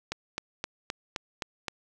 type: click train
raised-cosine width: 0.2 ms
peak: -14 dBFS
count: 7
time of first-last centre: 0.12-1.683 s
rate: 3.84 Hz
effects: none